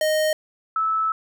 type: tone pair in turn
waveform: square / sine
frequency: 620 / 1307.7 Hz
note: D#5 / E6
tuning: -6 / -14 cents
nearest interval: octave + minor second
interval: 1292 cents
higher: second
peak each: -19 dBFS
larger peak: neither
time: 0.01-0.33 / 0.76-1.12 s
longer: second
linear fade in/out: 2 ms
effects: none